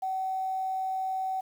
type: tone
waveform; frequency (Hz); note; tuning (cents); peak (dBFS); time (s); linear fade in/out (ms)
sine; 759; F#5; +44; -28; 0.02-1.41; 10
effects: 9-bit